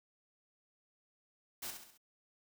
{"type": "noise with echo", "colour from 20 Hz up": "white", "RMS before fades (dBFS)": -42, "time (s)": [1.62, 1.71], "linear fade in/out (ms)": 10, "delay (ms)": 67, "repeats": 4, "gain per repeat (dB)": -6, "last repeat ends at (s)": 1.978, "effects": []}